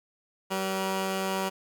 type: tone pair together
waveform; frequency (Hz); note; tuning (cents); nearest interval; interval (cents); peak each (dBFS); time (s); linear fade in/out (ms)
10% pulse; 191.35 / 479.4; G3 / A#4; -42 / +48; octave + major third; 1590; -20 / -28; 0.5-1.5; 20
effects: none